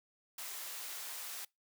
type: high-pass noise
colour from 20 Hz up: white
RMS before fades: -44 dBFS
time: 0.38-1.45 s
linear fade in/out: 5 ms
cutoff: 600 Hz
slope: 12 dB/octave
effects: noise-tail reverb RT60 0.2 s tail -24 dB re dry